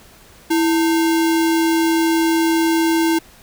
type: tone with sample-and-hold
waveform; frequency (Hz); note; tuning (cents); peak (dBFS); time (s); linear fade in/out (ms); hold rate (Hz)
sine; 328.4; E4; -6; -13; 0.5-3.19; 10; 1225
effects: pink hiss -46 dBFS RMS until 3.42 s